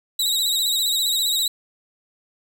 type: tone with vibrato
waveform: sawtooth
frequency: 3860 Hz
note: B7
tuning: 40 cents flat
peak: -16 dBFS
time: 0.19-1.48 s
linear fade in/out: 5 ms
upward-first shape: sine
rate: 15 Hz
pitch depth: 61 cents each way
effects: none